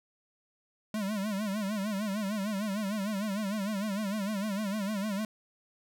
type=tone with vibrato; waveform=square; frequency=204.8 Hz; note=G#3; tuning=24 cents flat; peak=-31 dBFS; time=0.94-5.25 s; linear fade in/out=2 ms; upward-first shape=sine; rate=6.6 Hz; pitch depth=120 cents each way; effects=none